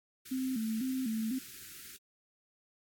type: band-stop noise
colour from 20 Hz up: white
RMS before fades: -49 dBFS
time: 0.25-1.97 s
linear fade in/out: 10 ms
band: 410 to 1300 Hz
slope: 96 dB/octave
type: tone with vibrato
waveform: sine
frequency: 240.4 Hz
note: B3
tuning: 46 cents flat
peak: -31 dBFS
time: 0.31-1.39 s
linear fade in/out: 10 ms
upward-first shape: square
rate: 2 Hz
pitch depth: 140 cents each way
effects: AAC 64 kbps